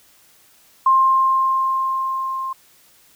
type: tone with level ramp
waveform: sine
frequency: 1058 Hz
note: C6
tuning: 19 cents sharp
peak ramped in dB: -10 to -23 dBFS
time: 0.86-2.53 s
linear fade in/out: 5 ms
effects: white hiss -53 dBFS RMS until 3.15 s